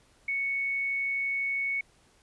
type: tone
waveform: sine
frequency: 2217 Hz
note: C#7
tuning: in tune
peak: -27 dBFS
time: 0.28-1.81 s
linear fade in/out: 5 ms
effects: pink hiss -63 dBFS RMS until 2.22 s + resampled to 24000 Hz